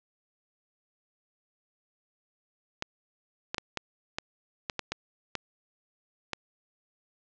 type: clicks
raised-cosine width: 0.2 ms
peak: -13 dBFS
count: 10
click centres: 2.824 / 3.545 / 3.582 / 3.773 / 4.185 / 4.698 / 4.793 / 4.92 / 5.353 / 6.333 s
effects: low-pass 6000 Hz 12 dB/octave